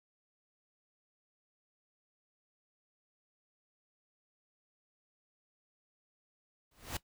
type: noise with exponential growth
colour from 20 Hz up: pink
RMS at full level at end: -34 dBFS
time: 6.71-6.97 s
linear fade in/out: 5 ms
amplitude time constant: 55 ms
effects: noise-tail reverb RT60 0.1 s tail -17 dB re dry